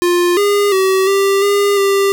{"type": "tone with pitch steps", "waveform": "square", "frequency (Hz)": [351.6, 407.3, 380.7, 393.7, 404.3, 395.3], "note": ["F4", "G#4", "F#4", "G4", "G#4", "G4"], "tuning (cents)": [12, -34, 49, 8, -46, 15], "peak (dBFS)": -11, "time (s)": [0.02, 2.12], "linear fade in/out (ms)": 0, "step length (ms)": 350, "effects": []}